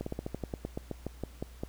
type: slowing click train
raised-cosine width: 2 ms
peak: -21 dBFS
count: 15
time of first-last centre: 0.01-1.635 s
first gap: 54 ms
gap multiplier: 1.11
effects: added 60 Hz sine -48 dBFS peak until 1.68 s + pink hiss -58 dBFS RMS until 1.68 s